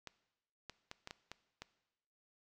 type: clicks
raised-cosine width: 0.2 ms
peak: -28 dBFS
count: 7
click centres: 0.073 / 0.697 / 0.914 / 1.074 / 1.109 / 1.316 / 1.62 s
effects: noise-tail reverb RT60 1.0 s tail -18 dB re dry